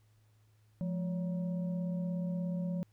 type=tone with frequency modulation; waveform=sine; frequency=174.61 Hz; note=F3; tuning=in tune; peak=-32 dBFS; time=0.81-2.83 s; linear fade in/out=0 ms; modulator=386 Hz; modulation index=0.48; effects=added 107 Hz sine -64 dBFS peak until 2.92 s + pink hiss -75 dBFS RMS until 2.92 s